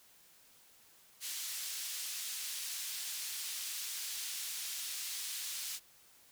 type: band-pass noise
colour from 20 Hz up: pink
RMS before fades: -41 dBFS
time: 1.2-5.8 s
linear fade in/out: 50 ms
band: 3700 to 16000 Hz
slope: 12 dB/octave
effects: white hiss -63 dBFS RMS until 6.31 s